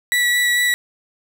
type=tone with vibrato; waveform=35% pulse; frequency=1948 Hz; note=B6; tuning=24 cents flat; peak=-13 dBFS; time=0.12-0.74 s; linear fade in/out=0 ms; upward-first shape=sine; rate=4.5 Hz; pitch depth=9 cents each way; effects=none

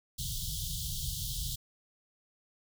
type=band-stop noise; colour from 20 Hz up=pink; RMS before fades=-36 dBFS; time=0.18-1.56 s; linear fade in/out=10 ms; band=170 to 3100 Hz; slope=96 dB/octave; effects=none

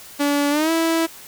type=tone with pitch glide; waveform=sawtooth; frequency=287.2 to 328 Hz; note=D4 to E4; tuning=-39 to -9 cents; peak=-13 dBFS; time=0.19-1.07 s; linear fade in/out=20 ms; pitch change=+230 cents; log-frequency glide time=0.5-0.71 s; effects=white hiss -41 dBFS RMS until 1.27 s

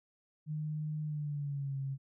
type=tone with pitch glide; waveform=sine; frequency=152.9 to 136.22 Hz; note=D#3 to C#3; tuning=-30 to -30 cents; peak=-34 dBFS; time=0.46-1.98 s; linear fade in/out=50 ms; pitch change=-200 cents; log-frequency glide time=1.03-1.78 s; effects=none

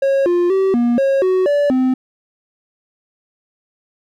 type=tone with pitch steps; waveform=triangle; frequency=546 / 351 / 384.2 / 238.9 / 544 / 372.5 / 578 / 257.8 Hz; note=C#5 / F4 / G4 / A#3 / C#5 / F#4 / D5 / C4; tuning=-26 / +9 / -35 / +43 / -33 / +12 / -28 / -26 cents; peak=-10 dBFS; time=0.02-1.94 s; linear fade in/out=5 ms; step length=240 ms; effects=none

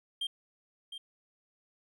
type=tone with echo; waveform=triangle; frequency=3185 Hz; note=G7; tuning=27 cents sharp; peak=-30 dBFS; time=0.21-0.27 s; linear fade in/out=5 ms; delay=710 ms; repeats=1; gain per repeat=-9 dB; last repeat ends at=0.98 s; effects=none

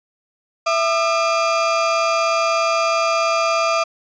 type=tone pair together; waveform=35% pulse; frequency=662 / 1207.1 Hz; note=E5 / D6; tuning=+7 / +47 cents; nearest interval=minor seventh; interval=1040 cents; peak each=-17 dBFS; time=0.66-3.84 s; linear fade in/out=10 ms; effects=resampled to 16000 Hz

